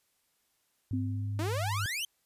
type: tone with pitch glide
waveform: sine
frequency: 102.5 to 101.56 Hz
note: G#2 to G#2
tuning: -22 to -38 cents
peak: -31 dBFS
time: 0.91-1.86 s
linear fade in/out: 0 ms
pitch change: -16 cents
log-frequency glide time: 1.45-1.7 s
type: tone with exponential decay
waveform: sine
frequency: 257.1 Hz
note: C4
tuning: 30 cents flat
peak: -29 dBFS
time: 0.93-1.72 s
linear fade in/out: 5 ms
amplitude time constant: 170 ms
type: exponential sweep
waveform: sawtooth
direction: up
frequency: 293.9 to 3200 Hz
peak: -29 dBFS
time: 1.39-2.05 s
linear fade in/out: 2 ms
effects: white hiss -74 dBFS RMS until 2.25 s + resampled to 32000 Hz